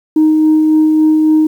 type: tone with tremolo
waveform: sine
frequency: 311.1 Hz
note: D#4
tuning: in tune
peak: -4 dBFS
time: 0.16-1.47 s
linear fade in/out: 5 ms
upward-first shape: sine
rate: 3.6 Hz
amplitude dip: 25%
effects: tanh soft clip ceiling -3 dBFS + 7-bit